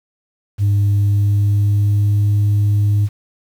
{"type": "tone with pitch glide", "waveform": "sine", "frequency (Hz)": [101.4, 102.99], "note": ["G#2", "G#2"], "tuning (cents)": [-41, -14], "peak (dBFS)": -9, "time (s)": [0.58, 3.09], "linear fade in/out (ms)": 50, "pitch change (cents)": 27, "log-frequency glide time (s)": [0.96, 2.27], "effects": ["tanh soft clip ceiling -10 dBFS", "7-bit"]}